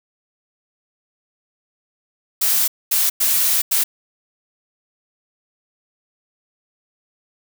blue noise bursts at uneven times, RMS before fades -17 dBFS, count 4, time 2.41-2.68 / 2.91-3.1 / 3.2-3.62 / 3.71-3.84 s, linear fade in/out 10 ms, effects none

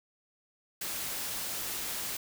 white noise, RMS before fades -36 dBFS, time 0.81-2.17 s, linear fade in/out 5 ms, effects none

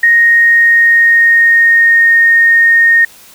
sine tone with pitch glide, 1864.7 to 1847.5 Hz, A#6 to A#6, 0 to -16 cents, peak -4 dBFS, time 0.03-3.05 s, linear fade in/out 5 ms, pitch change -16 cents, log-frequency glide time 0.24-2.17 s, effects white hiss -39 dBFS RMS until 3.34 s

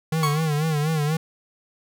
square tone with vibrato, 153.7 Hz, D#3, 21 cents flat, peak -21 dBFS, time 0.12-1.17 s, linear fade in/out 5 ms, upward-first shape sine, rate 4.1 Hz, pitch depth 91 cents each way
40% pulse tone with exponential decay, 1107 Hz, C#6, 3 cents flat, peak -18 dBFS, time 0.23-0.57 s, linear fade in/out 2 ms, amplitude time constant 73 ms
effects none

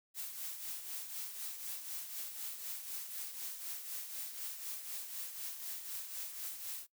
blue noise with tremolo, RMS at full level -41 dBFS, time 0.14-6.87 s, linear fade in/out 50 ms, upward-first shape triangle, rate 4 Hz, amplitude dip 60%, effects noise-tail reverb RT60 0.1 s tail -19 dB re dry

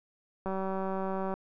click train, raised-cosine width 1 ms, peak -21 dBFS, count 169, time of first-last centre 0.46-1.34 s, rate 191 Hz, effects none

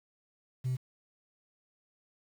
sine tone, 128.1 Hz, C3, 36 cents flat, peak -27 dBFS, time 0.64-0.77 s, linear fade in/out 20 ms, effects tanh soft clip ceiling -27 dBFS + 9-bit

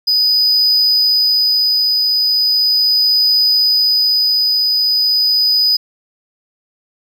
triangle tone with tremolo, 4978 Hz, D#8, in tune, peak -8 dBFS, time 0.07-5.77 s, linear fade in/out 10 ms, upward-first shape triangle, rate 0.38 Hz, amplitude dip 25%, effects none

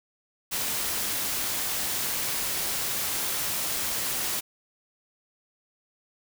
white noise, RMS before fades -29 dBFS, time 0.51-4.41 s, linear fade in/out 20 ms, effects none

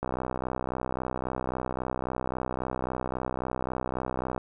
click train, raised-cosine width 1 ms, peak -16 dBFS, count 278, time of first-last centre 0.03-4.379 s, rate 63.7 Hz, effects none

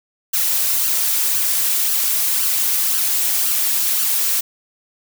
blue noise with flanger, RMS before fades -18 dBFS, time 0.33-4.41 s, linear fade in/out 10 ms, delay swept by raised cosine 0.66 to 4.36 ms, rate 1.9 Hz, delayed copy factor +0.55, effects none

